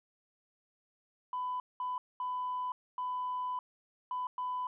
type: tone bursts at uneven times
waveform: sine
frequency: 1000 Hz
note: B5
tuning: 21 cents sharp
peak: -32 dBFS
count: 6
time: 1.33-1.6 / 1.8-1.98 / 2.2-2.72 / 2.98-3.59 / 4.11-4.27 / 4.38-4.67 s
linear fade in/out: 2 ms
effects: tanh soft clip ceiling -29 dBFS